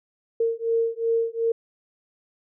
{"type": "beating tone pair", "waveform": "sine", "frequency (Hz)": [456.9, 459.6], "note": ["A#4", "A#4"], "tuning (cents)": [-35, -25], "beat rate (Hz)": 2.7, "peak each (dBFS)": -24, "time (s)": [0.4, 1.52], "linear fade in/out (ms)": 5, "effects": []}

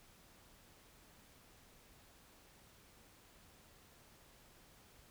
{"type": "silence", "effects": ["pink hiss -64 dBFS RMS until 5.1 s"]}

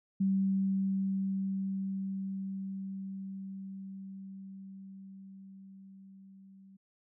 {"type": "tone with level ramp", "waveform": "sine", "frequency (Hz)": 193.2, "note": "G3", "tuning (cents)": -25, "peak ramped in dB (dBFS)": [-25, -53], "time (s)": [0.2, 6.77], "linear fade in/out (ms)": 10, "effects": []}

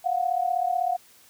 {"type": "tone pair together", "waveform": "sine", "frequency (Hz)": [701, 737], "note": ["F5", "F#5"], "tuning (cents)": [6, -7], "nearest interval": "minor second", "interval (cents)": 87, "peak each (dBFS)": -25, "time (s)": [0.04, 0.97], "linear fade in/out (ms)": 20, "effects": ["white hiss -55 dBFS RMS until 1.29 s"]}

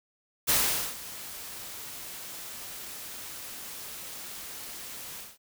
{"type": "noise with ADSR envelope", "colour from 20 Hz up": "white", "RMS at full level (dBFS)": -23, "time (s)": [0.47, 5.38], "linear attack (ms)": 27, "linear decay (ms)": 440, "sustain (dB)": -18, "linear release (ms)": 200, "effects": []}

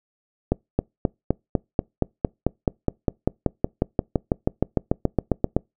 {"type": "accelerating click train", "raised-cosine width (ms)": 2, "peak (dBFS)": -5, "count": 28, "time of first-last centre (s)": [0.52, 5.566], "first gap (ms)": 270, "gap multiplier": 0.97, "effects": ["noise-tail reverb RT60 0.2 s tail -26 dB re dry"]}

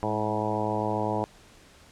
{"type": "harmonic tone with a mistuned harmonic", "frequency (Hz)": 107.5, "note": "A2", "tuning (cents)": -40, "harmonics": [1, 2, 3, 4, 5, 6, 7, 8, 9], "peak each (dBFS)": [-34, -34, -34, -34, -34, -34, -34, -34, -34], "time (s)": [0.03, 1.24], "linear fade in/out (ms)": 0, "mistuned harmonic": 2, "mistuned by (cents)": -40, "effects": ["pink hiss -54 dBFS RMS until 1.91 s", "low-pass 9000 Hz 12 dB/octave"]}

